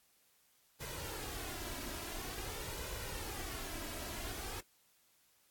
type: noise with flanger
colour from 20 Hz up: pink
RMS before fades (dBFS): -43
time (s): 0.8-4.61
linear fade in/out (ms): 10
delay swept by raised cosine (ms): 2 to 3.1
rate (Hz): 0.48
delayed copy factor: +0.6
effects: white hiss -71 dBFS RMS until 5.5 s + AAC 64 kbps